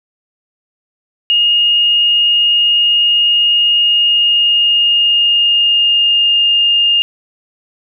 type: tone with pitch glide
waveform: sine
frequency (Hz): 2852 to 2824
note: F7 to F7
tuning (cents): +36 to +19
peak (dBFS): -8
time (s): 1.3-7.02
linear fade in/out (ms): 0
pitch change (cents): -17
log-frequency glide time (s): 3.74-6.43
effects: none